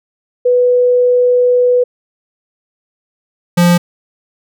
sine / square tone pair in turn, 493.9 / 174.62 Hz, B4 / F3, 0 / 0 cents, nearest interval octave + tritone, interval 1800 cents, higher first, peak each -7 dBFS, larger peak neither, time 0.45-1.84 / 3.57-3.78 s, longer first, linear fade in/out 10 ms, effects none

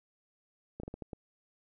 slowing click train, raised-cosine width 2 ms, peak -27 dBFS, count 6, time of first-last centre 0.8-1.132 s, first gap 34 ms, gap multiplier 1.34, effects none

